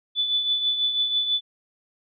sine tone with tremolo, 3481 Hz, A7, 19 cents flat, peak -18 dBFS, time 0.15-1.41 s, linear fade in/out 50 ms, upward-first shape triangle, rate 6.1 Hz, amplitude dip 60%, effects none

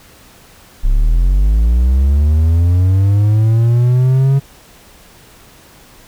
triangle linear sweep, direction up, 31.94 to 138.7 Hz, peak -6 dBFS, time 0.83-4.4 s, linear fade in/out 20 ms, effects pink hiss -43 dBFS RMS until 6.07 s

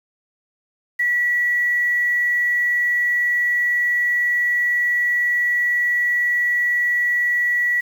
sine tone with quantisation, 1942 Hz, B6, 30 cents flat, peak -16 dBFS, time 0.99-7.81 s, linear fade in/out 10 ms, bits 7, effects none

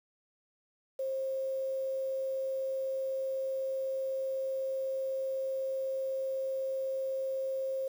sine tone with quantisation, 532 Hz, C5, 29 cents sharp, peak -31 dBFS, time 0.99-7.88 s, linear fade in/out 5 ms, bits 9, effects none

